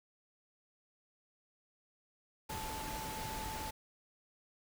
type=tone in noise; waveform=sine; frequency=875 Hz; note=A5; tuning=10 cents flat; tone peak=-43 dBFS; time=2.49-3.71 s; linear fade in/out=10 ms; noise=pink; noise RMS=-43 dBFS; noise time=2.49-3.71 s; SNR=-3 dB; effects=none